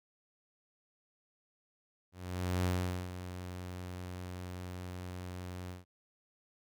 sawtooth tone with ADSR envelope, 90.5 Hz, F#2, 38 cents flat, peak -25 dBFS, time 2.12-5.85 s, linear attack 530 ms, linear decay 430 ms, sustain -12 dB, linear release 150 ms, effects none

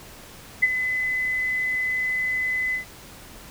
sine tone with ADSR envelope, 2017 Hz, B6, 36 cents sharp, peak -12 dBFS, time 0.62-2.85 s, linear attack 14 ms, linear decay 34 ms, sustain -10 dB, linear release 110 ms, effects pink hiss -44 dBFS RMS until 3.5 s

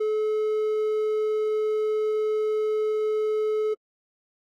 triangle tone, 430 Hz, A4, 40 cents flat, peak -20 dBFS, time 0-3.74 s, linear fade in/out 10 ms, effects AAC 48 kbps

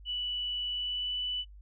sine tone with pitch glide, 2960 to 2979 Hz, F#7 to F#7, 0 to +11 cents, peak -31 dBFS, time 0.05-1.45 s, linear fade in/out 50 ms, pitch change +11 cents, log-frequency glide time 0.7-1.16 s, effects noise-tail reverb RT60 0.1 s tail -25 dB re dry + added 50 Hz sine -48 dBFS peak until 1.61 s

